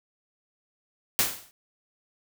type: noise with exponential decay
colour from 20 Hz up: white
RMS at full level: -20 dBFS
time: 1.19-1.51 s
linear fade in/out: 0 ms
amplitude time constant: 68 ms
effects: none